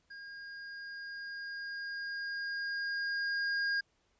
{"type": "tone with level ramp", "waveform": "square", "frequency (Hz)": 1622, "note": "G#6", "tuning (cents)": -41, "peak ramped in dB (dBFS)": [-46, -30], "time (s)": [0.1, 3.81], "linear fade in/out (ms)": 10, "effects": ["pink hiss -74 dBFS RMS until 4.19 s", "resampled to 16000 Hz"]}